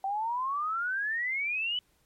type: exponential sweep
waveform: sine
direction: up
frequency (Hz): 764 to 3018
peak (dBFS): -28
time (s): 0.04-1.79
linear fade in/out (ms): 2
effects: pink hiss -69 dBFS RMS until 2.05 s + MP3 64 kbps